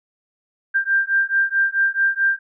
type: beating tone pair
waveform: sine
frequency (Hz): 1583 / 1587.6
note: G6 / G6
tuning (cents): +17 / +22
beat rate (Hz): 4.6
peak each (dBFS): -19 / -19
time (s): 0.74-2.39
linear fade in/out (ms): 20
effects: none